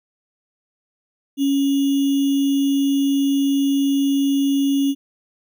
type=tone with sample-and-hold; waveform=sine; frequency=277.2 Hz; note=C#4; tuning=in tune; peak=-15 dBFS; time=1.37-4.95 s; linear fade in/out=50 ms; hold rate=3150 Hz; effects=none